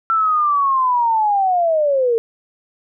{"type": "linear sweep", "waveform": "sine", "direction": "down", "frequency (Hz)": [1345, 447.6], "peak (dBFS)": -13, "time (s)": [0.1, 2.18], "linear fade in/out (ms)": 0, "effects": []}